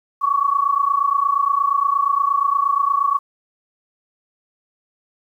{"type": "tone pair together", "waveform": "sine", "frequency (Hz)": [1108.7, 1137.2], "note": ["C#6", "C#6"], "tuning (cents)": [0, 44], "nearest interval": "unison", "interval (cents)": 44, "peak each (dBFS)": -18, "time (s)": [0.21, 3.19], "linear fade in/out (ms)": 20, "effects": ["9-bit"]}